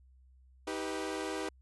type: chord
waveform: sawtooth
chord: Eb augmented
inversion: none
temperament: equal with one note detuned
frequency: 316 / 392 / 493.9 Hz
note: Eb4 / G4 / B4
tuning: +27 / 0 / 0 cents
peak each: -35 / -35 / -37 dBFS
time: 0.67-1.49 s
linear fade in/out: 5 ms
effects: added 64 Hz sine -58 dBFS peak until 1.61 s + resampled to 24000 Hz